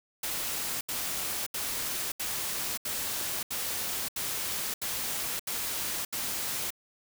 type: noise bursts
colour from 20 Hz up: white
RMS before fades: -33 dBFS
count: 10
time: 0.23-6.705 s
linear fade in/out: 5 ms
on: 580 ms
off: 75 ms
effects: none